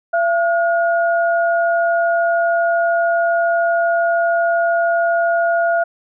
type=tone pair together; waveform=sine; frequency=678.2 / 1437 Hz; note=E5 / F6; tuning=+49 / +49 cents; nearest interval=octave + minor second; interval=1300 cents; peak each=-14 / -20 dBFS; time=0.13-5.84 s; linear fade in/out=10 ms; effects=none